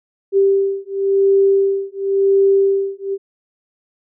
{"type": "beating tone pair", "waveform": "sine", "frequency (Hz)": [392, 392.94], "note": ["G4", "G4"], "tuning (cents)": [0, 4], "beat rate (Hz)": 0.94, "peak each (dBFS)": -15, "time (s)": [0.32, 3.18], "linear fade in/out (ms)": 50, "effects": []}